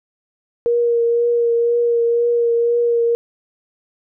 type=tone with vibrato; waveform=sine; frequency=471.2 Hz; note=A#4; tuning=19 cents sharp; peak=-13 dBFS; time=0.66-3.15 s; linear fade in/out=0 ms; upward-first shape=triangle; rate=2 Hz; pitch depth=20 cents each way; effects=none